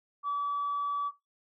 sine tone, 1148 Hz, D6, 40 cents flat, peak -27 dBFS, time 0.23-1.12 s, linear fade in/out 50 ms, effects noise-tail reverb RT60 0.2 s tail -21 dB re dry + tanh soft clip ceiling -25 dBFS

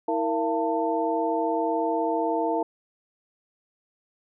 sine tone cluster, 323.1 / 464.6 / 679 / 892 Hz, E4 / A#4 / F5 / A5, -35 / -6 / -49 / +23 cents, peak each -28 dBFS, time 0.08-2.63 s, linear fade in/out 5 ms, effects none

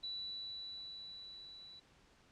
sine tone with level ramp, 3951 Hz, B7, in tune, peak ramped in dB -39 to -52 dBFS, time 0.03-1.8 s, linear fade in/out 10 ms, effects pink hiss -67 dBFS RMS until 2.31 s + low-pass 6000 Hz 12 dB/octave

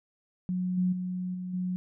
sine tone with level steps, 182.2 Hz, F#3, 26 cents flat, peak -27 / -23 / -30 / -33 / -28 dBFS, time 0.49-1.76 s, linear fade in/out 0 ms, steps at 0.77 / 0.92 / 1.34 / 1.53 s, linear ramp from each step 10 ms, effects none

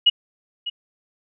sine tone with echo, 2900 Hz, F#7, 35 cents flat, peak -10 dBFS, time 0.06-0.1 s, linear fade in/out 10 ms, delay 600 ms, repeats 1, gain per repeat -14 dB, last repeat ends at 0.7 s, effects none

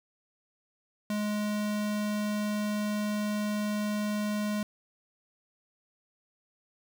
square tone, 209.4 Hz, G#3, 15 cents sharp, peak -29 dBFS, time 1.1-4.63 s, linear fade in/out 2 ms, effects 10-bit

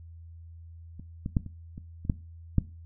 clicks, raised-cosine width 5 ms, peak -29 / -19 / -11 / -28 / -27 / -28 / -12 / -9 dBFS, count 8, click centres 0.996 / 1.261 / 1.368 / 1.463 / 1.779 / 2.051 / 2.098 / 2.583 s, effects noise-tail reverb RT60 0.3 s tail -18 dB re dry + added 83 Hz sine -44 dBFS peak until 2.85 s

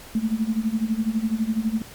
sine tone with tremolo, 221.3 Hz, A3, 10 cents sharp, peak -17 dBFS, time 0.15-1.82 s, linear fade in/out 2 ms, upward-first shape sine, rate 12 Hz, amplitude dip 85%, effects pink hiss -43 dBFS RMS until 1.94 s + MP3 96 kbps

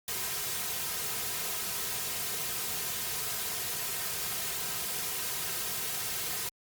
white noise with comb filter, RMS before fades -34 dBFS, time 0.08-6.49 s, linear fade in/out 2 ms, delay 3.5 ms, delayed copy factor -0.7, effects Opus 48 kbps

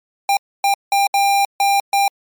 square tone bursts at uneven times, 797 Hz, G5, 28 cents sharp, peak -13 dBFS, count 6, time 0.29-0.37 / 0.64-0.74 / 0.92-1.07 / 1.14-1.45 / 1.6-1.8 / 1.93-2.08 s, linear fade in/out 2 ms, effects MP3 96 kbps

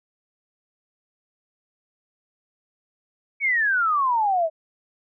sine exponential sweep, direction down, 2283 to 622.3 Hz, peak -18 dBFS, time 3.4-4.5 s, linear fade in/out 50 ms, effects none

